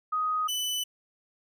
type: tone pair in turn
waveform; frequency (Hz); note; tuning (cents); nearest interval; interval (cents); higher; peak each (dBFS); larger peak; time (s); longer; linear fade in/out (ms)
sine / sawtooth; 1251 / 2993; D#6 / F#7; +9 / +19; octave + minor third; 1510; second; -25; neither; 0.12-0.48 / 0.48-0.84; neither; 10
effects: none